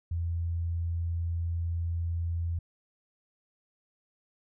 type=tone; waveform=sine; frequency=84.5 Hz; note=E2; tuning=43 cents sharp; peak=-28 dBFS; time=0.11-2.59 s; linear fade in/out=5 ms; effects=none